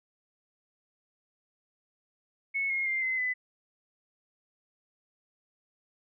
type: tone with pitch steps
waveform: sine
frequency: 2200 / 2150 / 2101 / 2053 / 2006 Hz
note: C#7 / C7 / C7 / C7 / B6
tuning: -14 / +47 / +7 / -33 / +26 cents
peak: -27 dBFS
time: 2.54-3.34 s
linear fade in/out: 20 ms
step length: 160 ms
effects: none